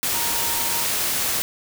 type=tone in noise; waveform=sine; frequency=932.3 Hz; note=A#5; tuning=in tune; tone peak=-32 dBFS; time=0.14-0.84 s; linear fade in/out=0 ms; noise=white; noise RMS=-23 dBFS; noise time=0.03-1.42 s; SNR=-12 dB; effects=none